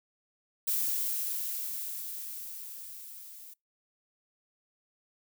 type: noise with level ramp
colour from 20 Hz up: violet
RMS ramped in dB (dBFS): -29 to -49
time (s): 0.67-3.54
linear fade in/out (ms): 10
effects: noise-tail reverb RT60 0.2 s tail -26 dB re dry